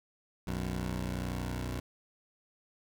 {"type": "tone pair together", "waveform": "15% pulse", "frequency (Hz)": [61.39, 91.9], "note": ["B1", "F#2"], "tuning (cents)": [-10, -11], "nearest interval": "perfect fifth", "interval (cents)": 699, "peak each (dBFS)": [-29, -32], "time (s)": [0.47, 1.8], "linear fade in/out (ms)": 5, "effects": []}